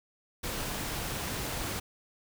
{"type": "noise", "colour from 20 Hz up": "pink", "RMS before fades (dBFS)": -35, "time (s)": [0.43, 1.8], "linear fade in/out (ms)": 10, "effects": []}